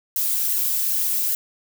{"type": "noise with flanger", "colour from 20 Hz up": "violet", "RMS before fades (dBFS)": -22, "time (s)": [0.16, 1.35], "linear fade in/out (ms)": 2, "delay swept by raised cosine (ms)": [0.8, 4.9], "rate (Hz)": 2.6, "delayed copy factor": -0.9, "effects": []}